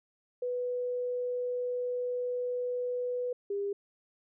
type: tone pair in turn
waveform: sine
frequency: 493.9 / 402 Hz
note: B4 / G4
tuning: 0 / +44 cents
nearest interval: major third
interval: 356 cents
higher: first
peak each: -30 / -30 dBFS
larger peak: neither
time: 0.42-3.33 / 3.5-3.73 s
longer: first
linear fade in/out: 5 ms
effects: none